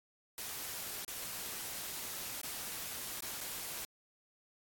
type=noise with dropouts; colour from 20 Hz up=white; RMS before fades=-42 dBFS; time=0.38-3.85 s; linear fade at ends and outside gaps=1 ms; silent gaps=1.048-1.079 / 2.415-2.432 / 3.206-3.223 / 3.406-3.41 s; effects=AAC 64 kbps

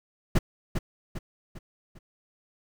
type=noise with echo; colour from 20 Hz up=brown; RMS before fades=-19 dBFS; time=0.35-0.39 s; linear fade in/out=10 ms; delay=400 ms; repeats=4; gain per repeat=-7 dB; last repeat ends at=1.99 s; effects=none

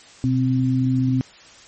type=tone pair together; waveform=sine; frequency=126 / 260.3 Hz; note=B2 / C4; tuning=+35 / -9 cents; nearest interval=octave + minor second; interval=1256 cents; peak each=-19 / -19 dBFS; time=0.24-1.21 s; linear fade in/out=0 ms; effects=white hiss -46 dBFS RMS until 1.67 s + MP3 32 kbps

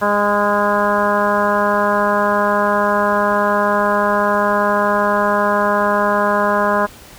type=harmonic tone with a mistuned harmonic; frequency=205.2 Hz; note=G#3; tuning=21 cents flat; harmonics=1 / 2 / 3 / 4 / 5 / 6 / 7 / 8; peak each=-22 / -23 / -18 / -24 / -18 / -24 / -24 / -24 dBFS; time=0.01-6.87 s; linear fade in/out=20 ms; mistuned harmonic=6; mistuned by=+21 cents; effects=pink hiss -40 dBFS RMS until 7.18 s

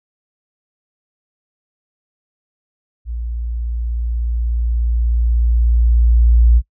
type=tone with level ramp; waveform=sine; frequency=58.27 Hz; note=A#1; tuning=in tune; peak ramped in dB=-21 to -6 dBFS; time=3.05-6.62 s; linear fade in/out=50 ms; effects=noise-tail reverb RT60 0.1 s tail -23 dB re dry

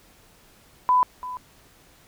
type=tone with echo; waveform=sine; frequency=1000 Hz; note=B5; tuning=21 cents sharp; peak=-15 dBFS; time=0.89-1.03 s; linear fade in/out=0 ms; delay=340 ms; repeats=1; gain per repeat=-15 dB; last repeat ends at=1.37 s; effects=pink hiss -55 dBFS RMS until 2.07 s

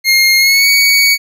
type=tone with pitch glide; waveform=25% pulse; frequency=2134 to 2244 Hz; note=C7 to C#7; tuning=+34 to +21 cents; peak=-3 dBFS; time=0.04-1.18 s; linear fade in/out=50 ms; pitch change=+87 cents; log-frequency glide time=0.37-0.68 s; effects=none

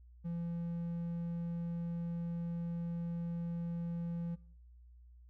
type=tone; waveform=triangle; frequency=170 Hz; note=F3; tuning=46 cents flat; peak=-34 dBFS; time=0.24-4.36 s; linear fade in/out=20 ms; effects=noise-tail reverb RT60 0.7 s tail -22 dB re dry + added 60 Hz sine -55 dBFS peak until 5.29 s

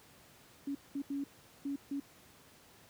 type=tone bursts at uneven times; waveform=sine; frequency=280 Hz; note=C#4; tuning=18 cents sharp; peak=-34 dBFS; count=5; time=0.67-0.75 / 0.95-1.02 / 1.1-1.24 / 1.65-1.76 / 1.91-2 s; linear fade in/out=5 ms; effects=pink hiss -60 dBFS RMS until 2.89 s + high-pass 80 Hz 12 dB/octave

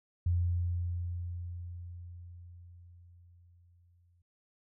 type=tone with exponential decay; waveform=sine; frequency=87.31 Hz; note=F2; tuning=in tune; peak=-25 dBFS; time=0.26-4.22 s; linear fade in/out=5 ms; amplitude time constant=860 ms; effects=none

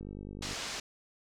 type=click train; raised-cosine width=3 ms; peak=-30 dBFS; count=27; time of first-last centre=0.01-0.531 s; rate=49.9 Hz
type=low-pass noise; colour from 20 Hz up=white; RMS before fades=-39 dBFS; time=0.42-0.8 s; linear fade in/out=5 ms; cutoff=6600 Hz; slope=24 dB/octave
effects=none

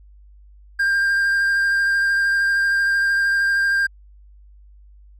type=tone with vibrato; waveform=triangle; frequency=1596 Hz; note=G6; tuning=31 cents sharp; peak=-14 dBFS; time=0.79-3.87 s; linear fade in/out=10 ms; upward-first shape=triangle; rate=13 Hz; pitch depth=16 cents each way; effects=added 50 Hz sine -44 dBFS peak until 5.19 s

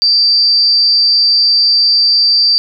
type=tone with amplitude modulation; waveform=sine; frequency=4683 Hz; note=D8; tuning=6 cents flat; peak=-5 dBFS; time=0.02-2.58 s; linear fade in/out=0 ms; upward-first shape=sine; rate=269 Hz; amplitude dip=40%; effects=none

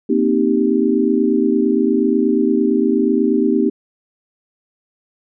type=chord; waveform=sine; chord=C minor seventh; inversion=third; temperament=equal; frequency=233.1 / 261.6 / 311.1 / 392 Hz; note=Bb3 / C4 / Eb4 / G4; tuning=0 / 0 / 0 / 0 cents; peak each=-18 dBFS; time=0.09-3.7 s; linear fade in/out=10 ms; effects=none

